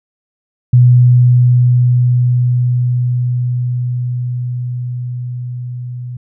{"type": "tone with level ramp", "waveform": "sine", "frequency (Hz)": 123.47, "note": "B2", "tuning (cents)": 0, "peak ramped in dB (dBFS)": [-3, -22], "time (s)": [0.73, 6.17], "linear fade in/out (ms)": 5, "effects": []}